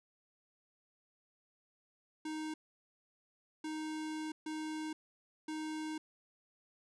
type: tone bursts at uneven times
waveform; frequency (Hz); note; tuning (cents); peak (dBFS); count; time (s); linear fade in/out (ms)
square; 311.1; D#4; 0; -39; 4; 2.25-2.54 / 3.64-4.32 / 4.46-4.93 / 5.48-5.98; 5
effects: resampled to 22050 Hz